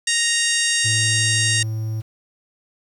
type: harmonic tone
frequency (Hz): 932.3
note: A#5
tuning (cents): 0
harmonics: 2 / 3 / 4 / 5 / 6 / 7 / 8 / 9 / 10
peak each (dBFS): -23 / -25 / -25 / -28 / -26 / -27 / -28 / -27 / -28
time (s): 0.07-1.63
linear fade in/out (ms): 5
type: tone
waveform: triangle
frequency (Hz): 110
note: A2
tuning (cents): 0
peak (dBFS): -20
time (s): 0.84-2.02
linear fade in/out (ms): 20
effects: 8-bit